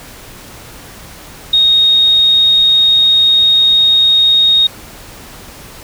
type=tone; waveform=sine; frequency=3729 Hz; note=A#7; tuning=in tune; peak=-6 dBFS; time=1.53-4.67 s; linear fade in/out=5 ms; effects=pink hiss -34 dBFS RMS until 5.83 s